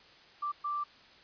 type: tone bursts at uneven times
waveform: sine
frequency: 1174.7 Hz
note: D6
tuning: in tune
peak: -31 dBFS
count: 2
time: 0.42-0.52 / 0.64-0.84 s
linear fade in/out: 10 ms
effects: white hiss -57 dBFS RMS until 1.23 s + resampled to 11025 Hz